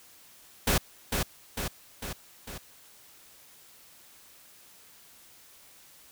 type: noise with echo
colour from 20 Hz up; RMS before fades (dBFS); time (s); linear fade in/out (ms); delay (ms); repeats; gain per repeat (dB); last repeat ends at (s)
pink; -24; 0.67-0.78; 5; 450; 4; -4; 2.58
effects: white hiss -55 dBFS RMS until 6.11 s